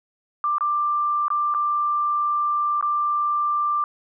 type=tone with dropouts; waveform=sine; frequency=1183 Hz; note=D6; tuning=12 cents sharp; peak=-19 dBFS; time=0.44-3.84 s; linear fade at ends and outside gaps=1 ms; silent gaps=0.583-0.608 / 1.282-1.303 / 1.54-1.547 / 2.811-2.826 s; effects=none